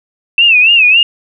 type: tone with vibrato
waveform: sine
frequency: 2637 Hz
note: E7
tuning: in tune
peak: -4 dBFS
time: 0.38-1.03 s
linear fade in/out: 2 ms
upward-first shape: sine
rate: 3.6 Hz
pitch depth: 130 cents each way
effects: none